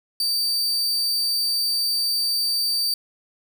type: tone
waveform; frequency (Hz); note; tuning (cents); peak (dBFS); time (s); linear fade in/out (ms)
40% pulse; 4628; D8; -26; -19; 0.2-2.94; 2
effects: 8-bit